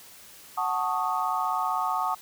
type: chord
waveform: sine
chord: D# half-diminished seventh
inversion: first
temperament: equal with one note detuned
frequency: 740 / 884.1 / 1108.7 / 1244.5 Hz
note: F#5 / A5 / C#6 / D#6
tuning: 0 / +8 / 0 / 0 cents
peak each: -30 dBFS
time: 0.57-2.15 s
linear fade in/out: 10 ms
effects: white hiss -49 dBFS RMS until 2.21 s